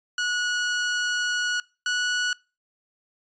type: tone pair in turn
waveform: sawtooth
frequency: 1461 / 1469.5 Hz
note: F#6 / F#6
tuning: -22 / -12 cents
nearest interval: unison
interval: 10 cents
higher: second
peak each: -20 / -19 dBFS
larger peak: second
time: 0.18-1.6 / 1.86-2.33 s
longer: first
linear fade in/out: 2 ms
effects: noise-tail reverb RT60 0.3 s tail -23 dB re dry + resampled to 16000 Hz